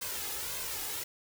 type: noise with flanger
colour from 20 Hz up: white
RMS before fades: -37 dBFS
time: 0.01-1.04 s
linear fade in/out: 10 ms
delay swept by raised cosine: 1.9 to 2.41 ms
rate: 1.8 Hz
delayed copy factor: +0.6
effects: none